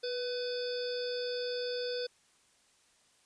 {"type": "harmonic tone with a mistuned harmonic", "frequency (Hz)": 503, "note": "B4", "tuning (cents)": 32, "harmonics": [1, 3, 5, 7, 9, 10], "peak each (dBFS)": [-34, -46, -52, -45, -43, -44], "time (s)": [0.03, 2.07], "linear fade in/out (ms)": 10, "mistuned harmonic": 1, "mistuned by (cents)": -42, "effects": ["white hiss -67 dBFS RMS until 3.25 s", "resampled to 22050 Hz"]}